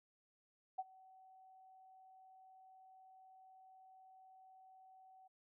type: tone with ADSR envelope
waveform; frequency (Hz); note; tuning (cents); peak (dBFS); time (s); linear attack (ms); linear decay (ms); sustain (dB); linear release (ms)
sine; 756; F#5; +37; -36; 0.78-5.28; 12; 37; -24; 12
effects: none